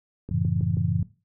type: click train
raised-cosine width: 3 ms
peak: -23 dBFS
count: 4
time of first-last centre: 0.29-0.77 s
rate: 6.25 Hz
type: chord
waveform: sine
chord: F# minor seventh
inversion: none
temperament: just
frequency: 92.5 / 111 / 138.75 / 166.5 Hz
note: F#2 / A2 / C#3 / E3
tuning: 0 / +16 / +2 / +18 cents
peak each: -27 dBFS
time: 0.31-1.03 s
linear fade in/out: 5 ms
effects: noise-tail reverb RT60 0.3 s tail -17 dB re dry